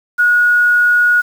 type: tone with quantisation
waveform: sine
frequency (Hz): 1451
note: F#6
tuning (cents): -34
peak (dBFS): -8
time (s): 0.18-1.22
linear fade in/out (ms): 20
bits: 6
effects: none